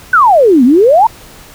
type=exponential two-way sweep; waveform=sine; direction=down then up; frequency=1547 to 233.1 to 949 Hz; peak=-3 dBFS; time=0.13-1.07 s; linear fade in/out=5 ms; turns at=0.64 s; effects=pink hiss -36 dBFS RMS until 1.54 s